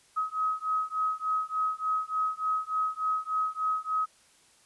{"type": "beating tone pair", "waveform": "sine", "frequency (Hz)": [1269, 1272.4], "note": ["D#6", "D#6"], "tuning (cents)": [34, 38], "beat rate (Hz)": 3.4, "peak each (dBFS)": -30, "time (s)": [0.16, 4.06], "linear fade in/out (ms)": 20, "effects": ["white hiss -61 dBFS RMS until 4.65 s", "resampled to 24000 Hz"]}